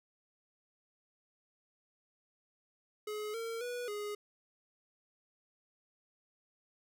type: tone with pitch steps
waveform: square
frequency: 423.2 / 457.2 / 488 / 415.2 Hz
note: G#4 / A#4 / B4 / G#4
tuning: +33 / -34 / -21 / 0 cents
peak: -38 dBFS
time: 3.07-4.15 s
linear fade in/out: 5 ms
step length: 270 ms
effects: none